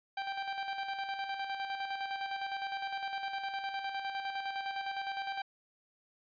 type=tone with tremolo; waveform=sawtooth; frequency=784 Hz; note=G5; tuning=in tune; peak=-30 dBFS; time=0.17-5.42 s; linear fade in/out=5 ms; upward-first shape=square; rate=9.8 Hz; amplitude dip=45%; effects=resampled to 11025 Hz